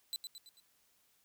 sawtooth tone with echo, 4004 Hz, B7, 23 cents sharp, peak -33 dBFS, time 0.13-0.16 s, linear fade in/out 0 ms, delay 110 ms, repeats 4, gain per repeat -6 dB, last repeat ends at 0.6 s, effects white hiss -72 dBFS RMS until 1.24 s

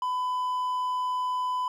triangle tone, 1003 Hz, B5, 26 cents sharp, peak -24 dBFS, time 0.02-1.68 s, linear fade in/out 2 ms, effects none

